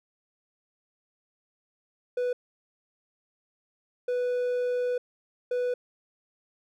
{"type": "tone bursts at uneven times", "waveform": "triangle", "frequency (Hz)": 493.8, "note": "B4", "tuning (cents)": 0, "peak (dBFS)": -23, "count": 3, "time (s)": [[2.17, 2.33], [4.08, 4.98], [5.51, 5.74]], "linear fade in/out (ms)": 5, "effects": []}